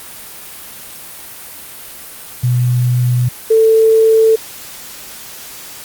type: tone pair in turn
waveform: sine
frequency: 123.47 / 444.3 Hz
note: B2 / A4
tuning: 0 / +17 cents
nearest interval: octave + minor seventh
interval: 2217 cents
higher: second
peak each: -10 / -6 dBFS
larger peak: second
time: 2.43-3.29 / 3.5-4.36 s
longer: neither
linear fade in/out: 10 ms
effects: white hiss -32 dBFS RMS until 5.84 s + Opus 32 kbps